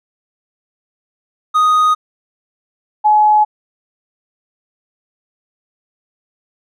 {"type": "tone pair in turn", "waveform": ["triangle", "sine"], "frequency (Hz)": [1244.5, 848.2], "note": ["D#6", "G#5"], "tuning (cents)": [0, 36], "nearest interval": "perfect fifth", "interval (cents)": 664, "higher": "first", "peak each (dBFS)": -7, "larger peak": "neither", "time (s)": [[1.54, 1.95], [3.04, 3.45]], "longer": "neither", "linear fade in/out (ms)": 20, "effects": []}